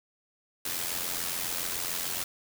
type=noise with amplitude modulation; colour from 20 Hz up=white; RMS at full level=-30 dBFS; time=0.65-2.24 s; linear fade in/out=5 ms; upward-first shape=sine; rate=87 Hz; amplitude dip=60%; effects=none